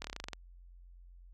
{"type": "slowing click train", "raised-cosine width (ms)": 0.2, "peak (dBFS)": -22, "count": 10, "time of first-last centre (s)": [0.02, 0.333], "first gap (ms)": 24, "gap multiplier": 1.09, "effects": ["added 44 Hz sine -52 dBFS peak until 1.33 s"]}